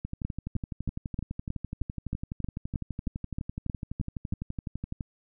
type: two click trains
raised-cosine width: 5 ms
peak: -18 / -21 dBFS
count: 14 / 60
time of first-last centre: 0.25-4.325 / 0.05-5.008 s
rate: 3.19 / 11.9 Hz
effects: none